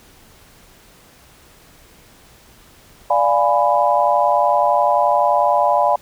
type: chord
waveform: sine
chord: D diminished seventh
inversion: none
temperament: equal with one note detuned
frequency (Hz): 587.3 / 698.5 / 830.6 / 993.5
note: D5 / F5 / Ab5 / Cb6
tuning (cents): 0 / 0 / 0 / +10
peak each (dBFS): -18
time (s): 3.1-5.96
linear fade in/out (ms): 5
effects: pink hiss -48 dBFS RMS until 6.01 s